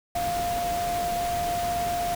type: tone in noise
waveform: sine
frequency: 698.5 Hz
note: F5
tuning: in tune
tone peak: -25 dBFS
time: 0.15-2.15 s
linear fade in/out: 5 ms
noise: pink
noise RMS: -34 dBFS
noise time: 0.15-2.15 s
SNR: +6 dB
effects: none